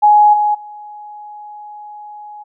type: tone with level steps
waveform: sine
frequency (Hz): 837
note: G#5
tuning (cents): +13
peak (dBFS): -5 / -11 / -30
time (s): 0.02-2.44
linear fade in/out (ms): 20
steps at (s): 0.33 / 0.54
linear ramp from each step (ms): 10
effects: none